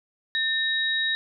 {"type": "tone pair together", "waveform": "sine", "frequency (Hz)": [1800, 3810], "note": ["A6", "A#7"], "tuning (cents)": [39, 37], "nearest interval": "octave + minor second", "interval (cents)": 1298, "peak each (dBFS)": -25, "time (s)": [0.35, 1.15], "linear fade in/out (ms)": 0, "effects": []}